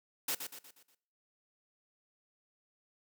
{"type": "noise with echo", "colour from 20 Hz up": "white", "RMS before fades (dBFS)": -34, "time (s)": [0.28, 0.35], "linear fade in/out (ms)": 5, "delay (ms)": 120, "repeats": 5, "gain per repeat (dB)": -7, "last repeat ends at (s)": 0.95, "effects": ["noise-tail reverb RT60 0.6 s tail -20 dB re dry", "high-pass 200 Hz 12 dB/octave"]}